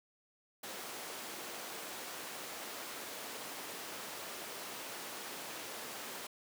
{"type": "high-pass noise", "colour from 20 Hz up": "pink", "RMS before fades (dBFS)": -45, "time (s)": [0.63, 6.27], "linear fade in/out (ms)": 5, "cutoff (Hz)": 360, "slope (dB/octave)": 12, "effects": []}